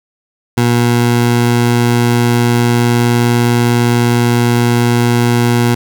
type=tone; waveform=20% pulse; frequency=119.7 Hz; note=A#2; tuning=46 cents sharp; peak=-4 dBFS; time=0.57-5.75 s; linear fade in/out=10 ms; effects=none